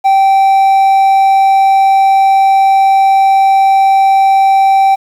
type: tone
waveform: triangle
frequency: 778 Hz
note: G5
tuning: 13 cents flat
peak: -3 dBFS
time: 0.04-4.96 s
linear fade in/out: 20 ms
effects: 7-bit